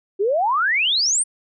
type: exponential sweep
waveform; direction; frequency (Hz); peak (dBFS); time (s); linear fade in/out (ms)
sine; up; 372.5 to 9380; -16; 0.19-1.24; 20
effects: none